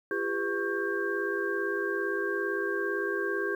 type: tone cluster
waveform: sine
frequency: 343.1 / 400.8 / 499.1 / 1106 / 1589 Hz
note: F4 / G4 / B4 / C#6 / G6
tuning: -31 / +38 / +18 / -4 / +23 cents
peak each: -35 / -31 / -39 / -40 / -32 dBFS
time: 0.11-3.55 s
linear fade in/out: 2 ms
effects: 10-bit